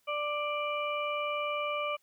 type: harmonic tone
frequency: 590 Hz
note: D5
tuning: 8 cents sharp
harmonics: 1 / 2 / 4 / 5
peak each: -34 / -34 / -37 / -42 dBFS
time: 0.07-1.97 s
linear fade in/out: 20 ms
effects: white hiss -72 dBFS RMS until 2.02 s